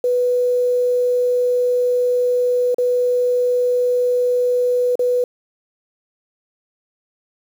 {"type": "tone with dropouts", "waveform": "sine", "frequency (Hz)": 493.9, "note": "B4", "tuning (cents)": 0, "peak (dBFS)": -14, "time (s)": [0.04, 5.24], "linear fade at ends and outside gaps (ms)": 2, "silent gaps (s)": [[2.745, 2.783], [4.955, 4.993]], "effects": ["7-bit"]}